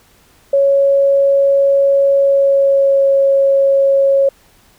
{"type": "tone with pitch glide", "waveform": "sine", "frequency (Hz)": [554.4, 549], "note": ["C#5", "C#5"], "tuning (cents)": [0, -17], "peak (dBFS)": -8, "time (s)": [0.53, 4.29], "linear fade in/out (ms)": 5, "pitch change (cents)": -17, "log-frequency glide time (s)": [2.18, 3.07], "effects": ["pink hiss -50 dBFS RMS until 4.78 s"]}